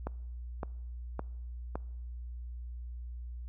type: click train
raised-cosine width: 1 ms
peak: -21 dBFS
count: 4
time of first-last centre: 0.07-1.755 s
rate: 1.78 Hz
effects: noise-tail reverb RT60 1.0 s tail -24 dB re dry + added 60 Hz sine -39 dBFS peak until 3.48 s